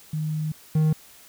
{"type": "tone pair in turn", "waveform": ["sine", "triangle"], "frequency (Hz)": [154.7, 155.78], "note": ["D#3", "D#3"], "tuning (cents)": [-10, 2], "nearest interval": "unison", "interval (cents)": 12, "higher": "second", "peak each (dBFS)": [-24, -15], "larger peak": "second", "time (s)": [[0.13, 0.52], [0.75, 0.93]], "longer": "first", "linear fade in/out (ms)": 5, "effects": ["white hiss -50 dBFS RMS until 1.28 s"]}